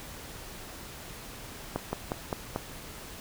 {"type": "slowing click train", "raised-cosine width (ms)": 1, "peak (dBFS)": -15, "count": 5, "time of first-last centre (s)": [1.76, 2.561], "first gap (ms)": 170, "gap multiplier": 1.11, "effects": ["pink hiss -44 dBFS RMS until 3.2 s"]}